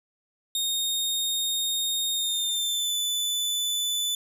sawtooth tone with pitch glide, 3700 to 3496 Hz, A#7 to A7, -14 to -12 cents, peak -22 dBFS, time 0.55-4.15 s, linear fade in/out 2 ms, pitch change -98 cents, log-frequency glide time 2.13-2.95 s, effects none

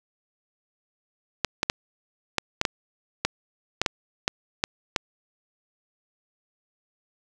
clicks, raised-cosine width 0.2 ms, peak -4 dBFS, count 12, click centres 1.447 / 1.631 / 1.699 / 2.383 / 2.614 / 2.652 / 3.25 / 3.816 / 3.862 / 4.279 / 4.639 / 4.962 s, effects none

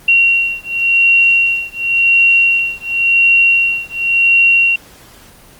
sine beating tone pair, 2746 / 2746.92 Hz, F7 / F7, -30 / -29 cents, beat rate 0.92 Hz, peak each -12 dBFS, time 0.08-4.76 s, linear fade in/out 5 ms, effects pink hiss -41 dBFS RMS until 5.59 s + Opus 24 kbps

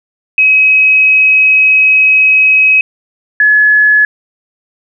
sine tone pair in turn, 2546 / 1704.2 Hz, D#7 / G#6, +39 / +44 cents, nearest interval perfect fifth, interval 695 cents, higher first, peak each -4 dBFS, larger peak neither, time 0.38-2.81 / 3.4-4.05 s, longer first, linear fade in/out 2 ms, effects none

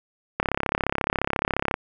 click train, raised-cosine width 0.5 ms, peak -7 dBFS, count 47, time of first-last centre 0.4-1.741 s, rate 34.3 Hz, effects none

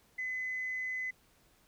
sine tone, 2025 Hz, B6, 43 cents sharp, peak -33 dBFS, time 0.18-1.11 s, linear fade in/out 10 ms, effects tanh soft clip ceiling -29 dBFS + pink hiss -67 dBFS RMS until 1.67 s

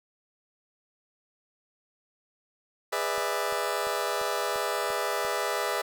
20% pulse chord, E dominant seventh, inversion first, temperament just, 412 / 494.4 / 593.3 / 659.3 Hz, G#4 / B4 / D5 / E5, -14 / +2 / +18 / 0 cents, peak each -28 dBFS, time 2.92-5.82 s, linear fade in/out 10 ms
click train, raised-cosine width 3 ms, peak -36 dBFS, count 7, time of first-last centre 3.18-5.249 s, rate 2.9 Hz
effects none

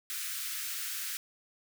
white high-pass noise, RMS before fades -37 dBFS, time 0.1-1.17 s, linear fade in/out 0 ms, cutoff 1300 Hz, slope 48 dB/octave, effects none

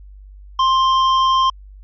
square tone, 1052 Hz, C6, 9 cents sharp, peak -13 dBFS, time 0.59-1.5 s, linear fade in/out 5 ms, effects added 49 Hz sine -37 dBFS peak until 1.83 s + resampled to 11025 Hz

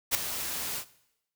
white noise with ADSR envelope, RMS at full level -22 dBFS, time 0.11-0.85 s, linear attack 39 ms, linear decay 3 ms, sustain -12 dB, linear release 73 ms, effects noise-tail reverb RT60 0.8 s tail -18 dB re dry

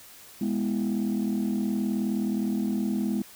sine chord, E major, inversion first, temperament equal, 207.7 / 246.9 / 329.6 Hz, G#3 / B3 / E4, 0 / 0 / 0 cents, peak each -25 / -28 / -31 dBFS, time 0.41-3.22 s, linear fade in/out 5 ms, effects tanh soft clip ceiling -20 dBFS + white hiss -49 dBFS RMS until 3.35 s

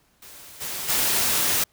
white noise with level steps, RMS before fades -44 / -31 / -22 dBFS, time 0.22-1.64 s, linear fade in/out 5 ms, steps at 0.6 / 0.88 s, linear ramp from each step 20 ms, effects pink hiss -63 dBFS RMS until 1.72 s

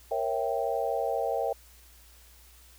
sine chord, A# diminished seventh, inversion none, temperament equal with one note detuned, 466.2 / 547 / 659.3 / 784 Hz, A#4 / C#5 / E5 / G5, 0 / -23 / 0 / 0 cents, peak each -32 dBFS, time 0.11-1.53 s, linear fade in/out 5 ms, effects added 60 Hz sine -55 dBFS peak until 2.78 s + white hiss -57 dBFS RMS until 2.78 s

